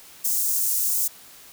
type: high-pass noise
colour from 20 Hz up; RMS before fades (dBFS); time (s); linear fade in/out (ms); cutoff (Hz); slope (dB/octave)
white; -23; 0.24-1.08; 10; 6500; 24
effects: white hiss -47 dBFS RMS until 1.52 s